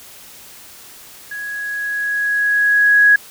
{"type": "tone with level ramp", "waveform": "sine", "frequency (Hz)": 1665, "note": "G#6", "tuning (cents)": 4, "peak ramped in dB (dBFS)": [-25, -6], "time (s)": [1.31, 3.16], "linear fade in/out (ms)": 5, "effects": ["white hiss -40 dBFS RMS until 3.3 s"]}